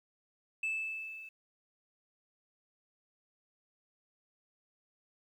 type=tone with level ramp; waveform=sine; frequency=2627 Hz; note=E7; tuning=7 cents flat; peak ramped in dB=-28 to -46 dBFS; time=0.63-1.29 s; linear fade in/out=5 ms; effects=tanh soft clip ceiling -30 dBFS + 11-bit